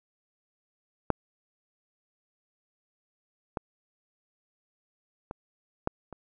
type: clicks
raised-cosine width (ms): 1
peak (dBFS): -8 / -16 / -22 / -12 / -27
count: 5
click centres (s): 1.103 / 3.572 / 5.311 / 5.874 / 6.127
effects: none